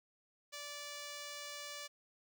5% pulse tone, 582 Hz, D5, 16 cents flat, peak -33 dBFS, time 0.52-1.88 s, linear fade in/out 20 ms, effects none

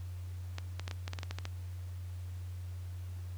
clicks, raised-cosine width 0.2 ms, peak -22 dBFS, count 11, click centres 0.584 / 0.796 / 0.879 / 0.912 / 1.079 / 1.134 / 1.188 / 1.232 / 1.31 / 1.386 / 1.454 s, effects added 90 Hz sine -39 dBFS peak until 3.37 s + pink hiss -60 dBFS RMS until 3.37 s

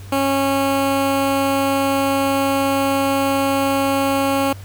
15% pulse tone with notch filter, 274.2 Hz, C#4, 19 cents flat, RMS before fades -18 dBFS, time 0.12-4.53 s, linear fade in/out 5 ms, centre 5500 Hz, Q 1.7, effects added 97 Hz sine -33 dBFS peak until 4.64 s + pink hiss -44 dBFS RMS until 4.64 s

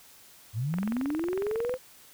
sine linear sweep, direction up, 98 to 521 Hz, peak -27 dBFS, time 0.53-1.78 s, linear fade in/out 50 ms
click train, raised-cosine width 0.5 ms, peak -22 dBFS, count 23, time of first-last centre 0.74-1.74 s, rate 22 Hz
effects white hiss -54 dBFS RMS until 2.13 s

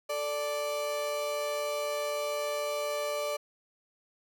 35% pulse tone pair together, 439.3 / 586.4 Hz, A4 / D5, -3 / -3 cents, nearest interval perfect fourth, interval 500 cents, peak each -38 / -29 dBFS, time 0.09-3.37 s, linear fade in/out 10 ms, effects none

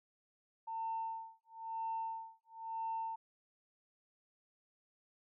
sine tone with tremolo, 900 Hz, A5, 39 cents sharp, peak -35 dBFS, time 0.67-3.16 s, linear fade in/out 10 ms, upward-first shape sine, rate 1 Hz, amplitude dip 100%, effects tanh soft clip ceiling -31 dBFS

